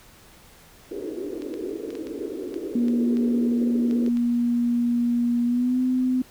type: band-pass noise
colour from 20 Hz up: white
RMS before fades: -32 dBFS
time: 0.91-4.09 s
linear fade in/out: 5 ms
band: 280 to 450 Hz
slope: 48 dB/octave
type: clicks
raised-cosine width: 0.2 ms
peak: -25 dBFS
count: 11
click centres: 1.421 / 1.54 / 1.905 / 1.953 / 2.07 / 2.542 / 2.883 / 3.17 / 3.911 / 4.063 / 4.171 s
type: tone with pitch glide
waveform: sine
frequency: 239.1 to 254.8 Hz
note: A#3 to C4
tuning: +44 to -46 cents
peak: -19 dBFS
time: 2.75-6.22 s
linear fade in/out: 5 ms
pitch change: +110 cents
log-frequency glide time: 5.45-5.8 s
effects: pink hiss -51 dBFS RMS until 6.3 s